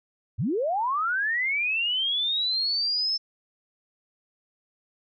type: linear sweep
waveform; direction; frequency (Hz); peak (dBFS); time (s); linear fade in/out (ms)
sine; up; 78.4 to 5310; -23; 0.38-3.18; 20
effects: none